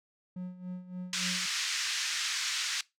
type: tone with tremolo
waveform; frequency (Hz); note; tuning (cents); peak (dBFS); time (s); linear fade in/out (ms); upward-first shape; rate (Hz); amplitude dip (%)
triangle; 181.4; F#3; -34; -32; 0.36-1.46; 5; sine; 3.5; 75
type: band-pass noise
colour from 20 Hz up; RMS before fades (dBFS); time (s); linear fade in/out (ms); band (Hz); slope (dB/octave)
white; -33; 1.13-2.81; 2; 1400 to 6400; 24
effects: noise-tail reverb RT60 0.2 s tail -21 dB re dry